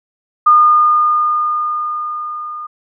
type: tone with level ramp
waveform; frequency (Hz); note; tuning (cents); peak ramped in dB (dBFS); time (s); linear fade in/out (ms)
sine; 1218; D#6; -37; -4 to -24; 0.46-2.67; 10
effects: none